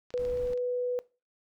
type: clicks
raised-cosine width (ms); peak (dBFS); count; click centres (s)
0.2; -32 / -31 / -28 / -31 / -38 / -37 / -38 / -34 / -37; 9; 0.105 / 0.139 / 0.177 / 0.251 / 0.299 / 0.373 / 0.473 / 0.533 / 0.576
type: tone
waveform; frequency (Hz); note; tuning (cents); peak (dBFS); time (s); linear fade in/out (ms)
sine; 493.9; B4; 0; -27; 0.14-0.99; 0
type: noise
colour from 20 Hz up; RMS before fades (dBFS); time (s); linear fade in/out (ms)
brown; -43; 0.19-0.54; 2
effects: noise-tail reverb RT60 0.3 s tail -21 dB re dry